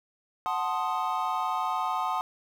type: chord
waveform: triangle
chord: F# diminished seventh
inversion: none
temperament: equal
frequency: 740 / 880 / 1046.5 / 1244.5 Hz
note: F#5 / A5 / C6 / Eb6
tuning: 0 / 0 / 0 / 0 cents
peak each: -30 dBFS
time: 0.46-2.21 s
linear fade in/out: 0 ms
effects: tanh soft clip ceiling -14 dBFS + 9-bit